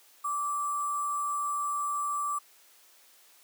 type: tone with sample-and-hold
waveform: sine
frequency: 1167 Hz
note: D6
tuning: 11 cents flat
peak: -28 dBFS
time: 0.24-2.39 s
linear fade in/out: 10 ms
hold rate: 8820 Hz
effects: white hiss -59 dBFS RMS until 3.43 s + high-pass 400 Hz 12 dB/octave